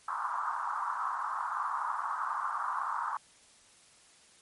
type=band-pass noise; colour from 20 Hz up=pink; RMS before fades=-34 dBFS; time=0.08-3.17 s; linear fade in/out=2 ms; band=940 to 1300 Hz; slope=48 dB/octave; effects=white hiss -60 dBFS RMS until 4.41 s + MP3 48 kbps